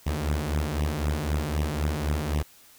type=beating tone pair; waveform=sawtooth; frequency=72.8 / 76.7 Hz; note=D2 / D#2; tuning=-15 / -24 cents; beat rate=3.9 Hz; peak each=-24 dBFS; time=0.06-2.43 s; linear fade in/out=10 ms; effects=white hiss -54 dBFS RMS until 2.78 s

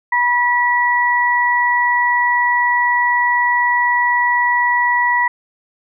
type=tone pair together; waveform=sine; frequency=972 / 1944 Hz; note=B5 / B6; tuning=-28 / -28 cents; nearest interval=octave; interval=1200 cents; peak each=-15 dBFS; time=0.12-5.28 s; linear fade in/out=5 ms; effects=none

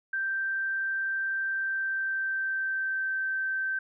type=tone with pitch glide; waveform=sine; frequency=1568 to 1552.7 Hz; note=G6 to G6; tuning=0 to -17 cents; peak=-27 dBFS; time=0.13-3.79 s; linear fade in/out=5 ms; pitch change=-17 cents; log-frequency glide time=1.47-3.11 s; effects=none

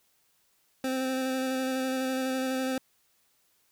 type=tone with vibrato; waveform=25% pulse; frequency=260.9 Hz; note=C4; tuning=5 cents flat; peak=-24 dBFS; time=0.84-2.78 s; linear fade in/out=2 ms; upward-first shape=square; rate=12 Hz; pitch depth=13 cents each way; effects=white hiss -69 dBFS RMS until 3.71 s

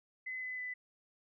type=tone with pitch steps; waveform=sine; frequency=2029 / 2014 / 1998.8 Hz; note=B6 / B6 / B6; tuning=+46 / +33 / +20 cents; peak=-38 dBFS; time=0.26-0.74 s; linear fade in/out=10 ms; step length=160 ms; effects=none

